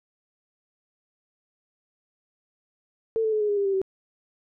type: tone with pitch steps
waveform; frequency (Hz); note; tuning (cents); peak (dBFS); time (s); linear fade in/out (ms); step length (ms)
sine; 448.1 / 438.1 / 428.4 / 418.8 / 409.5 / 400.4 / 391.4 / 382.7; A4 / A4 / A4 / G#4 / G#4 / G4 / G4 / G4; +32 / -7 / -46 / +15 / -24 / +37 / -3 / -42; -21; 3.16-3.816; 0; 82
effects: none